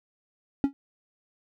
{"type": "tone with exponential decay", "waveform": "triangle", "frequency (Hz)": 277.2, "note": "C#4", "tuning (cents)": 0, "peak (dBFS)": -13, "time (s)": [0.64, 0.73], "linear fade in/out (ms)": 0, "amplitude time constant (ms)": 19, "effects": []}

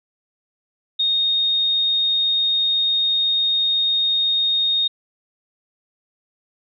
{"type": "tone", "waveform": "sine", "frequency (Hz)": 3706, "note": "A#7", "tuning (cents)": -11, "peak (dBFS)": -16, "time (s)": [0.99, 4.88], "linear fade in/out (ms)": 10, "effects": []}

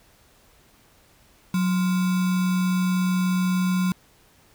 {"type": "tone with sample-and-hold", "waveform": "sine", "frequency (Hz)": 183.2, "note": "F#3", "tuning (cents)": -17, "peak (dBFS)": -19, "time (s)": [1.54, 3.92], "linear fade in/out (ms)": 2, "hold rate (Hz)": 1225, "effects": ["pink hiss -57 dBFS RMS until 4.54 s"]}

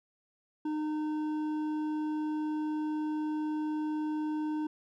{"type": "tone with hard clipping", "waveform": "sine", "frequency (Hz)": 306, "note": "D#4", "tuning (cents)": -29, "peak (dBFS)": -32, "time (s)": [0.65, 4.67], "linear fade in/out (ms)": 5, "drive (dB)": 7, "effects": []}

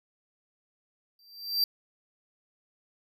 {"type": "tone with exponential growth", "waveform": "square", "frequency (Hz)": 4699, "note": "D8", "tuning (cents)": 0, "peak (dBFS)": -21, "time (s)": [1.19, 1.64], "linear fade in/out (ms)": 2, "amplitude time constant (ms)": 96, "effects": []}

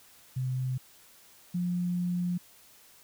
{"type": "tone pair in turn", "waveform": "sine", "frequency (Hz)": [128.9, 177.22], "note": ["C3", "F3"], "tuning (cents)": [-26, 26], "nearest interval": "tritone", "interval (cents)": 552, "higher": "second", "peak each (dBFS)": [-28, -27], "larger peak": "second", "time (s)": [[0.36, 0.78], [1.54, 2.38]], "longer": "second", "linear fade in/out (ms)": 10, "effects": ["white hiss -57 dBFS RMS until 3.03 s"]}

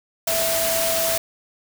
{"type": "tone in noise", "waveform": "sine", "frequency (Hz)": 659.3, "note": "E5", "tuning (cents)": 0, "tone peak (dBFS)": -23, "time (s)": [0.27, 1.18], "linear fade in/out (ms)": 5, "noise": "white", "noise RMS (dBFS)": -23, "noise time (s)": [0.27, 1.18], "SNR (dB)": -3, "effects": []}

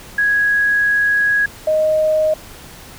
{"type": "tone pair in turn", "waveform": "sine", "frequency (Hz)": [1661.2, 622.2], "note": ["G#6", "D#5"], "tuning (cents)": [0, 0], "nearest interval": "octave + perfect fourth", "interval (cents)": 1700, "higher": "first", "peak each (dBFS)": -12, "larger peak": "neither", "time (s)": [[0.18, 1.46], [1.67, 2.34]], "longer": "first", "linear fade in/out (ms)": 5, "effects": ["pink hiss -38 dBFS RMS until 2.98 s"]}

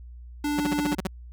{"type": "tone", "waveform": "square", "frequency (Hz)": 293.7, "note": "D4", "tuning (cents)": 0, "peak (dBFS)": -25, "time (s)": [0.44, 0.95], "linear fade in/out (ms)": 5}
{"type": "tone bursts", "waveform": "sawtooth", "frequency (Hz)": 187.8, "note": "F#3", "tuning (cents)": 26, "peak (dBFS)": -20, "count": 8, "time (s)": [0.58, 1.071], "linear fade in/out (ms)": 5, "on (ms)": 22, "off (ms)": 45}
{"effects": ["added 60 Hz sine -40 dBFS peak until 1.32 s"]}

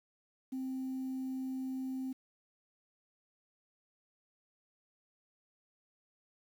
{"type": "tone", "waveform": "sine", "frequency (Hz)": 261.6, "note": "C4", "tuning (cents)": 0, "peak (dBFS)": -34, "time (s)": [0.52, 2.13], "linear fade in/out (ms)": 10, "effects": ["tanh soft clip ceiling -33 dBFS", "10-bit"]}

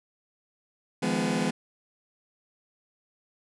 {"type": "chord", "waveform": "sawtooth", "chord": "F half-diminished seventh", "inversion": "third", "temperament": "just", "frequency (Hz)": [157.15, 174.61, 209.5, 251.4], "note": ["Eb3", "F3", "Ab3", "Cb4"], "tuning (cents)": [18, 0, 15, 31], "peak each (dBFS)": [-31, -27, -25, -25], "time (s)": [1.02, 1.51], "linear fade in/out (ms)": 10, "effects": ["resampled to 24000 Hz"]}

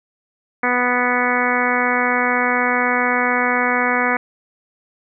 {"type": "harmonic tone", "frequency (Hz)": 246.9, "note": "B3", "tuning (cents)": 0, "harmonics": [1, 2, 3, 4, 5, 6, 7, 8, 9], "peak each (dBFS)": [-24, -24, -24, -24, -24, -24, -24, -24, -24], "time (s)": [0.63, 4.17], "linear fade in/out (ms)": 5, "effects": []}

